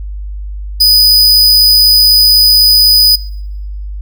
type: tone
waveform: 45% pulse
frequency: 4978 Hz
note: D#8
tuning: in tune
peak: -3 dBFS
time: 0.8-3.16 s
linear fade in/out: 10 ms
effects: noise-tail reverb RT60 1.0 s tail -24 dB re dry + added 50 Hz sine -19 dBFS peak until 4.01 s